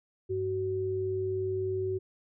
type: tone pair together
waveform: sine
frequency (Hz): 99.35 / 375.9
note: G2 / F#4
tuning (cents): +24 / +27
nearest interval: octave + major seventh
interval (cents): 2303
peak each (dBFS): -36 / -29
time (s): 0.29-1.99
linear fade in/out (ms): 20
effects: none